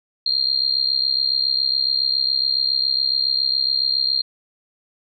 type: tone with amplitude modulation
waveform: sine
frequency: 4200 Hz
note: C8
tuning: 6 cents sharp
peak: -13 dBFS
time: 0.26-4.22 s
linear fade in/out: 5 ms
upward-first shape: sine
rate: 67.2 Hz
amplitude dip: 90%
effects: none